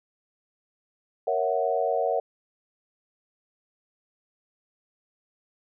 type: chord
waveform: sine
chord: F# dominant seventh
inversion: first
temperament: equal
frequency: 466.2 / 554.4 / 659.3 / 740 Hz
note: A#4 / C#5 / E5 / F#5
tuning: 0 / 0 / 0 / 0 cents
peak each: -28 dBFS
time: 1.27-2.2 s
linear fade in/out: 5 ms
effects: none